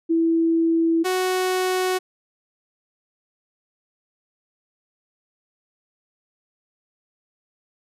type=tone pair in turn; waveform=sine / sawtooth; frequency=329.6 / 370 Hz; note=E4 / F#4; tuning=0 / 0 cents; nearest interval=major second; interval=200 cents; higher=second; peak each=-16 dBFS; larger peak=neither; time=0.09-1.04 / 1.04-1.99 s; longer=neither; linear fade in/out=20 ms; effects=resampled to 32000 Hz